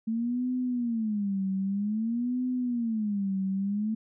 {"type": "tone with vibrato", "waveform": "sine", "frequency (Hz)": 220, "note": "A3", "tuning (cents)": 0, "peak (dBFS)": -26, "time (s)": [0.07, 3.95], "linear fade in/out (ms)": 10, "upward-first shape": "sine", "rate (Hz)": 0.52, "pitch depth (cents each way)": 240, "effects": []}